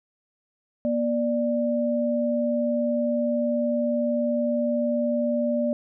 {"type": "tone pair together", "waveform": "sine", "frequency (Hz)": [239.3, 590], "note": ["A#3", "D5"], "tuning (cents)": [46, 8], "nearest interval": "octave + major third", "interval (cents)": 1562, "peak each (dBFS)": -24, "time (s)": [0.85, 5.73], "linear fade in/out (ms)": 0, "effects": []}